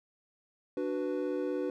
triangle chord, B minor, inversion first, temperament equal, 293.7 / 370 / 493.9 Hz, D4 / F#4 / B4, 0 / 0 / 0 cents, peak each -33 dBFS, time 0.77-1.7 s, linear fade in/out 2 ms, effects none

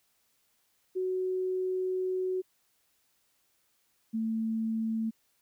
sine tone pair in turn, 371.3 / 223.1 Hz, F#4 / A3, +6 / +24 cents, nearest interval major sixth, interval 882 cents, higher first, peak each -28 dBFS, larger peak neither, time 0.95-2.42 / 4.13-5.11 s, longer first, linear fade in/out 20 ms, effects white hiss -72 dBFS RMS until 5.41 s

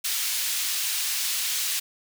pink high-pass noise, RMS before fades -27 dBFS, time 0.04-1.8 s, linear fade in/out 10 ms, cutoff 3100 Hz, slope 12 dB/octave, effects none

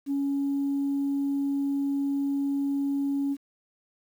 sine tone, 279.3 Hz, C#4, 13 cents sharp, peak -23 dBFS, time 0.06-3.37 s, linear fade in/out 50 ms, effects tanh soft clip ceiling -21 dBFS + 9-bit

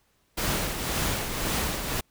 pink noise with tremolo, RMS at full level -26 dBFS, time 0.37-2.01 s, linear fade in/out 10 ms, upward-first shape triangle, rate 1.9 Hz, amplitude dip 55%, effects pink hiss -68 dBFS RMS until 2.1 s

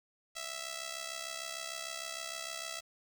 5% pulse tone with amplitude modulation, 659.3 Hz, E5, in tune, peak -25 dBFS, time 0.35-2.81 s, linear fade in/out 20 ms, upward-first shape sine, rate 66.6 Hz, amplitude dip 70%, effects 10-bit

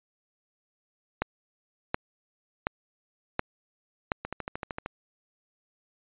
two click trains, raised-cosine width 0.5 ms, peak -18 / -10 dBFS, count 9 / 5, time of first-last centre 4.25-4.861 / 1.22-4.119 s, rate 13.1 / 1.38 Hz, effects resampled to 8000 Hz

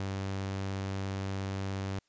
sawtooth tone, 97 Hz, G2, 18 cents flat, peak -29 dBFS, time 0-1.99 s, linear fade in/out 0 ms, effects white hiss -74 dBFS RMS until 2.08 s + resampled to 16000 Hz

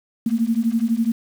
sine beating tone pair, 223 / 235 Hz, A3 / A#3, +23 / +14 cents, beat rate 12 Hz, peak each -20 dBFS, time 0.26-1.12 s, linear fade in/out 5 ms, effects 7-bit

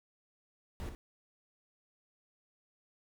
brown noise with echo, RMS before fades -40 dBFS, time 0.8-0.89 s, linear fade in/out 0 ms, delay 60 ms, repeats 1, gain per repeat -7 dB, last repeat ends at 0.95 s, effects none

